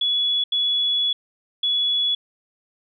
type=tone bursts at uneven times; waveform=sine; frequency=3394 Hz; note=G#7; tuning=37 cents sharp; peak=-18 dBFS; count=3; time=0.01-0.44 / 0.52-1.13 / 1.63-2.15 s; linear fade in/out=5 ms; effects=none